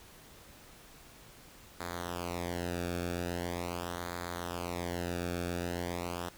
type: tone with flanger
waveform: sawtooth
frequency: 87.31 Hz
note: F2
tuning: in tune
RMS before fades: -37 dBFS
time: 1.8-6.29 s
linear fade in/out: 5 ms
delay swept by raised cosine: 0.35 to 1 ms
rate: 0.42 Hz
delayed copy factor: -0.85
effects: pink hiss -55 dBFS RMS until 6.37 s